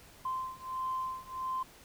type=beating tone pair; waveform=sine; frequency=1038 / 1039.5 Hz; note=C6 / C6; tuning=-14 / -12 cents; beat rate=1.5 Hz; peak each=-37 / -36 dBFS; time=0.25-1.63 s; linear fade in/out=5 ms; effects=tanh soft clip ceiling -26 dBFS + pink hiss -56 dBFS RMS until 1.84 s